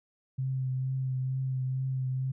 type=tone with vibrato; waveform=sine; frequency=130.81 Hz; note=C3; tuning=in tune; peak=-28 dBFS; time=0.38-2.32 s; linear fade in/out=10 ms; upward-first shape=triangle; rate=2.2 Hz; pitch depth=23 cents each way; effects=none